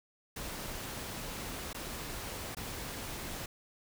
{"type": "noise with dropouts", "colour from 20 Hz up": "pink", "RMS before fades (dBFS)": -41, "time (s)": [0.36, 3.46], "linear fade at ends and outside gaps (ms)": 5, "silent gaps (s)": [[1.731, 1.745], [2.549, 2.568]], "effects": []}